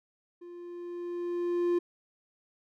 triangle tone with level ramp, 349.2 Hz, F4, in tune, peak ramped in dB -42 to -21 dBFS, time 0.41-1.79 s, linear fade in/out 10 ms, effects none

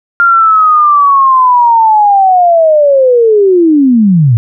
sine linear sweep, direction down, 1400 to 107.3 Hz, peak -3 dBFS, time 0.2-4.37 s, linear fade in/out 0 ms, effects none

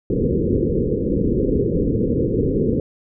white low-pass noise, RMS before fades -19 dBFS, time 0.1-2.8 s, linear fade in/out 2 ms, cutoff 500 Hz, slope 96 dB/octave, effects none

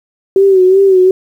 sine tone with vibrato, 380.5 Hz, F#4, 48 cents sharp, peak -4 dBFS, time 0.36-1.11 s, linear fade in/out 2 ms, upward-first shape sine, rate 2.7 Hz, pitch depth 62 cents each way, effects 7-bit

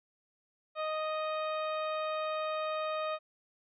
harmonic tone, 622.3 Hz, D#5, in tune, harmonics 1 / 2 / 3 / 4 / 5 / 6 / 7, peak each -34 / -36 / -49 / -45 / -52 / -49 / -58 dBFS, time 0.75-3.19 s, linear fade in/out 50 ms, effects none

